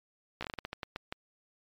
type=slowing click train; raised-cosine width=0.3 ms; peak=-20 dBFS; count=12; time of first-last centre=0.41-1.125 s; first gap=15 ms; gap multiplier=1.27; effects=MP3 96 kbps